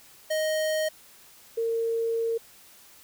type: tone pair in turn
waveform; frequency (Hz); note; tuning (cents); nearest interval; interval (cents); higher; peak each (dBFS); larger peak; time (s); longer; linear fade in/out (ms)
square / sine; 624 / 457.5; D#5 / A#4; +5 / -32; perfect fourth; 537; first; -25 / -24; second; 0.3-0.89 / 1.57-2.38; second; 10
effects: white hiss -53 dBFS RMS until 3.03 s